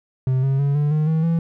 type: tone with pitch steps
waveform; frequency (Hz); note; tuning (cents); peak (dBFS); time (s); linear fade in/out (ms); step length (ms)
triangle; 130 / 135.44 / 141.11 / 147.02 / 153.17 / 159.59 / 166.27; C3 / C#3 / C#3 / D3 / D#3 / D#3 / E3; -11 / -40 / +31 / +2 / -27 / +44 / +15; -14; 0.27-1.39; 2; 160
effects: none